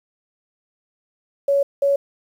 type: tone bursts at uneven times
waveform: sine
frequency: 560 Hz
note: C#5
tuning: 18 cents sharp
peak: -14 dBFS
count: 2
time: 1.48-1.63 / 1.82-1.96 s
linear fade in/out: 5 ms
effects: 8-bit